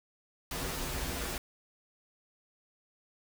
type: noise with comb filter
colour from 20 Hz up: pink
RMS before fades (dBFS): -36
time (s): 0.51-1.38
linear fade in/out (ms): 2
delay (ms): 9.4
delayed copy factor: -0.9
effects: none